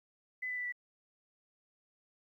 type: tone with pitch steps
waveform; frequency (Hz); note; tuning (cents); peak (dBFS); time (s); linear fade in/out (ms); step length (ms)
sine; 2011 / 1994.8 / 1978.7 / 1962.8; B6 / B6 / B6 / B6; +31 / +17 / +3 / -11; -35; 0.42-0.724; 10; 76
effects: 12-bit